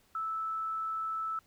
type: tone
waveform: sine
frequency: 1313 Hz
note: E6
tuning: 7 cents flat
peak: -32 dBFS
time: 0.15-1.39 s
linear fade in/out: 2 ms
effects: pink hiss -67 dBFS RMS until 1.46 s